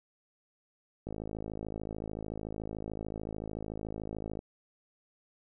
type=click train; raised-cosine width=2 ms; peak=-25 dBFS; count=179; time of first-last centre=1.07-4.391 s; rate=53.6 Hz; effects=none